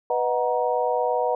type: chord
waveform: sine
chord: B major seventh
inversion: none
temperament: equal with one note detuned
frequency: 493.9 / 622.3 / 740 / 943.2 Hz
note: B4 / D#5 / F#5 / A#5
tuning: 0 / 0 / 0 / +20 cents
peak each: -24 / -27 / -26 / -27 dBFS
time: 0.1-1.35 s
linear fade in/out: 2 ms
effects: none